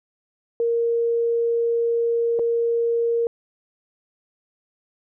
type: tone with dropouts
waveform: sine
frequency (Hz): 466.2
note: A#4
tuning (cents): 0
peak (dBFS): -18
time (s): 0.6-3.27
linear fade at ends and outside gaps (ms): 1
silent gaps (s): 2.39-2.394
effects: none